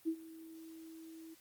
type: tone with ADSR envelope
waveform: sine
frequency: 324.2 Hz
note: E4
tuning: 29 cents flat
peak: -30 dBFS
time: 0.05-1.35 s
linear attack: 31 ms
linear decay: 71 ms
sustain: -19 dB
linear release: 17 ms
effects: white hiss -64 dBFS RMS until 1.4 s + Opus 32 kbps